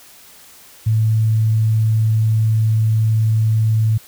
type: tone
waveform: sine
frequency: 110.2 Hz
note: A2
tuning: 3 cents sharp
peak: -12 dBFS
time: 0.86-3.98 s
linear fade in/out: 10 ms
effects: white hiss -44 dBFS RMS until 4.07 s